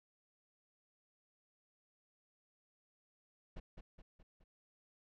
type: noise with echo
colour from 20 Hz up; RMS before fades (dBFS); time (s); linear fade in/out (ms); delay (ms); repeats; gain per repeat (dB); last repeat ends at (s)
brown; -44; 3.56-3.6; 10; 210; 4; -5; 4.44
effects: low-pass 4000 Hz 12 dB/octave